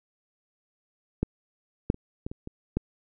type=clicks; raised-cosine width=3 ms; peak=-11 / -7 / -30 / -19 / -24 / -24 / -12 dBFS; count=7; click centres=1.23 / 1.901 / 1.944 / 2.265 / 2.315 / 2.474 / 2.77 s; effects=none